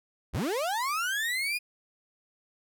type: linear sweep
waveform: 35% pulse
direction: up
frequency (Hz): 42.05 to 2489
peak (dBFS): -26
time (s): 0.33-1.59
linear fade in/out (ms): 20
effects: none